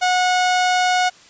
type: tone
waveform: sawtooth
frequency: 730 Hz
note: F#5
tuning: 24 cents flat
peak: -11 dBFS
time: 0.01-1.1 s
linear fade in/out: 20 ms
effects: white hiss -47 dBFS RMS until 1.29 s + resampled to 16000 Hz